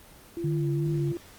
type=tone with pitch glide; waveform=sine; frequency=340 to 343.2 Hz; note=F4 to F4; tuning=-46 to -30 cents; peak=-30 dBFS; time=0.37-1.17 s; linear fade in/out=0 ms; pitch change=+16 cents; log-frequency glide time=0.94-1.03 s
type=tone with vibrato; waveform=sine; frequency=146.83 Hz; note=D3; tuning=in tune; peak=-25 dBFS; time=0.44-1.12 s; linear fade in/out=2 ms; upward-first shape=sine; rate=2.8 Hz; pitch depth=56 cents each way
effects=pink hiss -51 dBFS RMS until 1.38 s + Opus 24 kbps